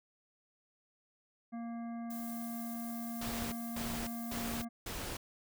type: harmonic tone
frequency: 232.7 Hz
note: A#3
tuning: 3 cents flat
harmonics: 1 / 3 / 5 / 7 / 9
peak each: -39 / -48 / -56 / -62 / -63 dBFS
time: 1.52-4.69 s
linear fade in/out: 20 ms
type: noise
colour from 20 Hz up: violet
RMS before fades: -48 dBFS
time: 2.1-4.65 s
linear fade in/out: 5 ms
type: noise bursts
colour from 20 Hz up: pink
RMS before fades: -41 dBFS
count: 4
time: 3.21-5.17 s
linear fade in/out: 5 ms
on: 310 ms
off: 240 ms
effects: none